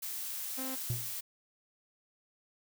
blue noise, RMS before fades -39 dBFS, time 0.02-1.21 s, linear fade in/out 10 ms
sawtooth tone, 261.6 Hz, C4, in tune, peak -35 dBFS, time 0.57-0.76 s, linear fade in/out 20 ms
triangle tone with exponential decay, 120 Hz, B2, 49 cents flat, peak -26 dBFS, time 0.9-1.14 s, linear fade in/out 0 ms, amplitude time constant 52 ms
effects none

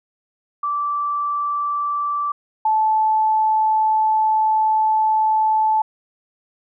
sine tone pair in turn, 1165 / 870.6 Hz, D6 / A5, -14 / -19 cents, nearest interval perfect fourth, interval 505 cents, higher first, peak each -19 / -14 dBFS, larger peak second, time 0.63-2.32 / 2.65-5.82 s, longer second, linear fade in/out 5 ms, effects none

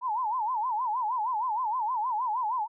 sine tone with vibrato, 932 Hz, A#5, 1 cent flat, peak -26 dBFS, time 0.01-2.68 s, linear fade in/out 50 ms, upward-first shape sine, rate 6.4 Hz, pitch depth 190 cents each way, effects none

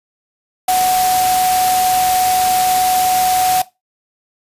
sine tone in noise, 740 Hz, F#5, in tune, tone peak -11 dBFS, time 0.68-3.62 s, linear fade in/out 5 ms, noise white, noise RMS -20 dBFS, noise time 0.68-3.62 s, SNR +6 dB, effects noise-tail reverb RT60 0.2 s tail -17 dB re dry + resampled to 32000 Hz

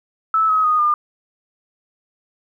sine tone with pitch steps, 1308 / 1273 / 1238.9 / 1205.7 Hz, E6 / D#6 / D#6 / D6, -14 / +39 / -8 / +45 cents, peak -13 dBFS, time 0.34-0.94 s, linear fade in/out 2 ms, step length 150 ms, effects 9-bit

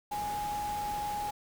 sine tone in noise, 830 Hz, G#5, 1 cent flat, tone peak -32 dBFS, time 0.11-1.31 s, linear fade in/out 10 ms, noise pink, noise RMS -43 dBFS, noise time 0.11-1.31 s, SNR +8 dB, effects none

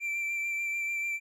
triangle tone with vibrato, 2349 Hz, D7, in tune, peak -28 dBFS, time 0-1.2 s, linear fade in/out 50 ms, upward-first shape sine, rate 6.8 Hz, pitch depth 17 cents each way, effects none

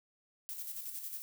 violet noise with tremolo, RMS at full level -41 dBFS, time 0.49-1.22 s, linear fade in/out 0 ms, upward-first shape square, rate 11 Hz, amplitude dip 45%, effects none

